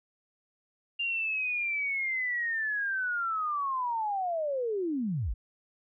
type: linear sweep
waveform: sine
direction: down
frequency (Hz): 2802 to 36.09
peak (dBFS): -28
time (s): 0.99-5.34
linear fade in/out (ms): 10
effects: none